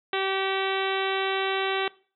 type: harmonic tone with a mistuned harmonic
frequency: 385.7 Hz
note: G4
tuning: 28 cents flat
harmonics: 1 / 2 / 3 / 4 / 5 / 6 / 7 / 8 / 9 / 10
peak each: -28 / -31 / -33 / -34 / -35 / -36 / -36 / -37 / -38 / -38 dBFS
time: 0.13-1.88 s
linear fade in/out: 2 ms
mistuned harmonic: 6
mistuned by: -25 cents
effects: noise-tail reverb RT60 0.4 s tail -21 dB re dry

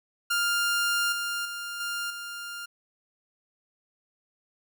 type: tone with level steps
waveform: sawtooth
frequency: 1400 Hz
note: F6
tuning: 4 cents sharp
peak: -20 / -25 / -30 / -26 / -32 dBFS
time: 0.3-2.66 s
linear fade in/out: 10 ms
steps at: 1.12 / 1.45 / 1.8 / 2.1 s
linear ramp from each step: 5 ms
effects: none

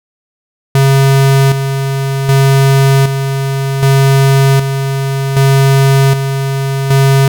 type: tone with tremolo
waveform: square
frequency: 136.2 Hz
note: C#3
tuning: 30 cents flat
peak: -6 dBFS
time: 0.75-7.28 s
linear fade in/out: 2 ms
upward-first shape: square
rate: 0.65 Hz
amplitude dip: 55%
effects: none

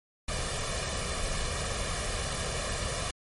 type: noise with comb filter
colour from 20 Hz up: pink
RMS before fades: -32 dBFS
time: 0.28-3.11 s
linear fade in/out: 5 ms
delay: 1.7 ms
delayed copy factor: +0.65
effects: MP3 48 kbps

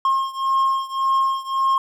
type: beating tone pair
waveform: triangle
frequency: 1072 / 1073.8 Hz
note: C6 / C6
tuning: +42 / +45 cents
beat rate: 1.8 Hz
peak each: -18 / -20 dBFS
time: 0.05-1.78 s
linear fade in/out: 2 ms
effects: none

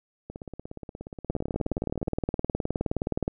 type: two click trains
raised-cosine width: 2 ms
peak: -13 / -24 dBFS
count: 39 / 31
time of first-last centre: 1.3-3.279 / 0.3-2.075 s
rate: 19.2 / 16.9 Hz
effects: none

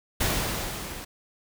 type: noise with level ramp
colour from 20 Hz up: pink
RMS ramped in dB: -24 to -39 dBFS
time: 0.2-1.05 s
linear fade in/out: 10 ms
effects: none

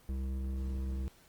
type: tone with hard clipping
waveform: sine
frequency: 65.9 Hz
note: C2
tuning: 13 cents sharp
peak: -35 dBFS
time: 0.09-1.08 s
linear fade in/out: 0 ms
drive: 11 dB
effects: pink hiss -62 dBFS RMS until 1.28 s + Opus 24 kbps

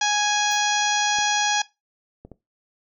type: harmonic tone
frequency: 830.6 Hz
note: G#5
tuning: in tune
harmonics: 1 / 2 / 3 / 4 / 5 / 6 / 7 / 8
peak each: -23 / -25 / -30 / -27 / -31 / -31 / -27 / -32 dBFS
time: 0.01-1.62 s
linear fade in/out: 5 ms
type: noise with exponential decay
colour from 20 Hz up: violet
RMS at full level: -40 dBFS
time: 0.51-0.68 s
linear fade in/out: 5 ms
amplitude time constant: 35 ms
type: clicks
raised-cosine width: 2 ms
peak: -27 dBFS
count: 3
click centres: 1.187 / 2.25 / 2.317 s
effects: noise-tail reverb RT60 0.2 s tail -18 dB re dry

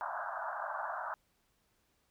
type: band-pass noise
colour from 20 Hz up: pink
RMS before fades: -39 dBFS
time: 0.01-1.14 s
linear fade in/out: 0 ms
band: 620 to 1600 Hz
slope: 96 dB/octave
effects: pink hiss -75 dBFS RMS until 2.1 s

